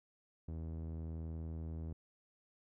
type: tone with low-pass filter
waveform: sawtooth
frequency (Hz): 80.8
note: E2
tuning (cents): -34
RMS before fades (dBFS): -43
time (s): 0.48-1.93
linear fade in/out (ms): 5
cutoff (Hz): 410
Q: 0.57
effects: none